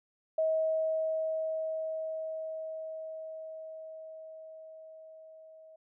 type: tone with level ramp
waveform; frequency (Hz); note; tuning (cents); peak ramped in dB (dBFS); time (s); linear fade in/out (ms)
sine; 637; D#5; +41; -25 to -51; 0.38-5.76; 5
effects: none